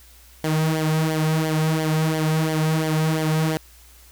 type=tone with flanger; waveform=sawtooth; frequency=157.4 Hz; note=D#3; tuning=20 cents sharp; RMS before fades=-21 dBFS; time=0.44-3.57 s; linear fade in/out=0 ms; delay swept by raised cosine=0.76 to 3.56 ms; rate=2.9 Hz; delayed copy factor=-0.65; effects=added 60 Hz sine -49 dBFS peak until 4.11 s + white hiss -51 dBFS RMS until 4.11 s